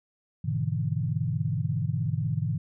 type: chord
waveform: sine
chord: E dominant seventh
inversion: first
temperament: just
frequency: 103.01 / 123.61 / 148.33 / 164.81 Hz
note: G#2 / B2 / D3 / E3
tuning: -14 / +2 / +18 / 0 cents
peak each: -31 / -30 / -30 / -32 dBFS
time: 0.44-2.58 s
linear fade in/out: 10 ms
effects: none